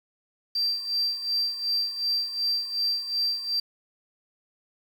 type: tone with tremolo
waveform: sine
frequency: 4699 Hz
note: D8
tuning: in tune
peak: -20 dBFS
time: 0.55-3.6 s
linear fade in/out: 5 ms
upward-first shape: sine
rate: 2.7 Hz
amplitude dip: 75%
effects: tanh soft clip ceiling -20 dBFS + 8-bit